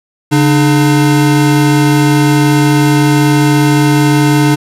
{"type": "tone pair together", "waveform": "square", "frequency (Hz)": [142, 300.9], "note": ["C#3", "D4"], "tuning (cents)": [42, 42], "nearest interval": "octave + minor second", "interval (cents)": 1300, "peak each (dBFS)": -10, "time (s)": [0.31, 4.56], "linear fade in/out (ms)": 20, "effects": ["resampled to 32000 Hz"]}